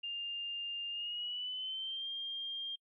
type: tone with pitch glide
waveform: sine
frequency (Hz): 2805 to 3204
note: F7 to G7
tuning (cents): +7 to +37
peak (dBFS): -37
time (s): 0.03-2.76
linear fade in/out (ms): 10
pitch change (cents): +230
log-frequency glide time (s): 0.9-2.09
effects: noise-tail reverb RT60 0.1 s tail -26 dB re dry